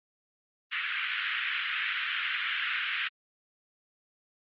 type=band-pass noise; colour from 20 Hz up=pink; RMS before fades=-32 dBFS; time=0.71-3.09 s; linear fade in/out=20 ms; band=1400 to 3200 Hz; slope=48 dB/octave; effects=Opus 32 kbps